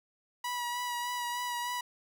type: tone with vibrato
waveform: sawtooth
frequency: 972 Hz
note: B5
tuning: 28 cents flat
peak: -29 dBFS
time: 0.44-1.81 s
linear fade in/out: 5 ms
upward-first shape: sine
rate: 3.3 Hz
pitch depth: 20 cents each way
effects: none